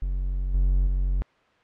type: tone with level steps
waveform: triangle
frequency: 46 Hz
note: F#1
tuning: 9 cents flat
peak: -22 / -16 / -19 dBFS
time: 0.02-1.22 s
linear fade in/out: 0 ms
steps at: 0.54 / 0.87 s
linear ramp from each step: 2 ms
effects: white hiss -60 dBFS RMS until 1.63 s + low-pass 2000 Hz 12 dB/octave